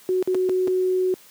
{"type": "tone with dropouts", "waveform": "sine", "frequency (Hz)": 370, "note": "F#4", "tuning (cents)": 0, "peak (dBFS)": -18, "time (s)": [0.09, 1.14], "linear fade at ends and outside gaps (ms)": 0, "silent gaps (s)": [[0.226, 0.275], [0.346, 0.351], [0.49, 0.495], [0.674, 0.679]], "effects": ["white hiss -50 dBFS RMS until 1.3 s", "high-pass 150 Hz 12 dB/octave"]}